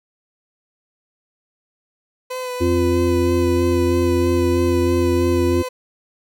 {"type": "tone with vibrato", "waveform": "30% pulse", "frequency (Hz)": 504, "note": "B4", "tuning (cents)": 35, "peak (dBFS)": -22, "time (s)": [2.3, 5.69], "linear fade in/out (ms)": 10, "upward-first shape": "sine", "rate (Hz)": 3.1, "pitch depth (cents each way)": 24}
{"type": "harmonic tone", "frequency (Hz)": 87.31, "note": "F2", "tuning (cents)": 0, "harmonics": [1, 3, 4], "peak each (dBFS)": [-20, -21, -17], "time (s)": [2.6, 5.63], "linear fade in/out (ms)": 20}
{"effects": []}